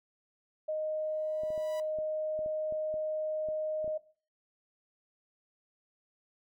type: tone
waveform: sine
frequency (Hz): 620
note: D#5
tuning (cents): -6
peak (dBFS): -30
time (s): 0.68-3.98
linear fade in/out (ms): 10
type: tone with exponential growth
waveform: sawtooth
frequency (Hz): 983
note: B5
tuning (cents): -8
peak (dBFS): -39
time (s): 0.97-1.8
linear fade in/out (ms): 1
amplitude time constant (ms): 180
type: clicks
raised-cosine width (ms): 2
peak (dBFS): -35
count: 11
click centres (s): 1.435 / 1.504 / 1.578 / 1.987 / 2.391 / 2.461 / 2.724 / 2.941 / 3.487 / 3.844 / 3.878
effects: noise-tail reverb RT60 0.4 s tail -18 dB re dry + MP3 96 kbps